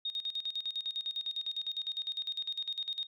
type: tone with tremolo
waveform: sine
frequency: 3710 Hz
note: A#7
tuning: 9 cents flat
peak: -32 dBFS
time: 0.05-3.07 s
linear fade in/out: 5 ms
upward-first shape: square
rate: 9.9 Hz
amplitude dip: 80%
effects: none